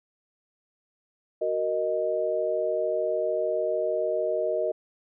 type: chord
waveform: sine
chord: D# minor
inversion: first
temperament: just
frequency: 373.4 / 466.7 / 622.3 Hz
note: F#4 / A#4 / D#5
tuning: +16 / +2 / 0 cents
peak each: -31 / -29 / -26 dBFS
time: 1.41-4.72 s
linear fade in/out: 10 ms
effects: none